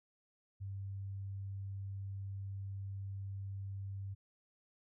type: tone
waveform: sine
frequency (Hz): 98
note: G2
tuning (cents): 0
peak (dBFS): -40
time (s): 0.6-4.15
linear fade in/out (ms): 20
effects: none